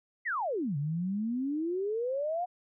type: exponential two-way sweep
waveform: sine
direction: down then up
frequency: 2093 to 138.59 to 734 Hz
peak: -29 dBFS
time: 0.25-2.46 s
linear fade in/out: 20 ms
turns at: 0.77 s
effects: none